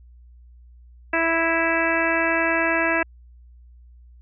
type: harmonic tone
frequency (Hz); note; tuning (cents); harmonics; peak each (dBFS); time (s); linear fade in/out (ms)
329.6; E4; 0; 1 / 2 / 3 / 4 / 5 / 6 / 7 / 8; -26 / -25 / -28 / -30 / -24 / -27 / -30 / -28; 1.13-3.03; 5
effects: added 60 Hz sine -45 dBFS peak until 4.21 s